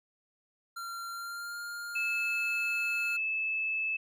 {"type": "tone with pitch glide", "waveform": "square", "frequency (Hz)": [1375, 1407.1], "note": ["F6", "F6"], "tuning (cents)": [-27, 13], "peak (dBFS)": -38, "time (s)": [0.76, 3.17], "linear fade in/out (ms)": 10, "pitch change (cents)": 40, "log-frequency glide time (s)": [1.1, 1.58]}
{"type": "tone", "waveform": "sine", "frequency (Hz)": 2615, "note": "E7", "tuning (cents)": -15, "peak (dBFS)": -29, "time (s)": [1.95, 3.97], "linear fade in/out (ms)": 10}
{"effects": []}